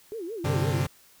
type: tone with vibrato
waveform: sine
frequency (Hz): 392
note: G4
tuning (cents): 0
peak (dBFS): -32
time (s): 0.12-0.81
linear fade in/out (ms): 0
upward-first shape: sine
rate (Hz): 5.8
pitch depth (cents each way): 290
type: chord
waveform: 40% pulse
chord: G suspended fourth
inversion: none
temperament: equal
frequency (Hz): 98 / 130.81 / 146.83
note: G2 / C3 / D3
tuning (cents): 0 / 0 / 0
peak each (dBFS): -28 / -27 / -27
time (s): 0.44-0.87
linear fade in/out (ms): 10
effects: white hiss -57 dBFS RMS until 1.2 s